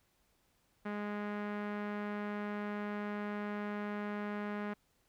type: tone with low-pass filter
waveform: sawtooth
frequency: 207.1 Hz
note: G#3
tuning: 5 cents flat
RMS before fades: -39 dBFS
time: 0.85-4.74 s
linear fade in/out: 10 ms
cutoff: 1800 Hz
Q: 1.6
effects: pink hiss -74 dBFS RMS until 5.08 s